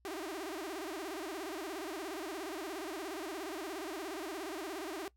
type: tone with vibrato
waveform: sawtooth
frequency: 350.3 Hz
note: F4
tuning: 5 cents sharp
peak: -35 dBFS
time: 0.05-5.08 s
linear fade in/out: 0 ms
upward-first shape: sine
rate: 17 Hz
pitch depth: 250 cents each way
effects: noise-tail reverb RT60 0.1 s tail -20 dB re dry + added 60 Hz sine -67 dBFS peak until 5.16 s